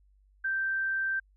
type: tone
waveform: sine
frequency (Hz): 1565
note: G6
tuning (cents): -3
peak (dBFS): -27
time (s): 0.44-1.2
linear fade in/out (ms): 10
effects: added 49 Hz sine -60 dBFS peak until 1.36 s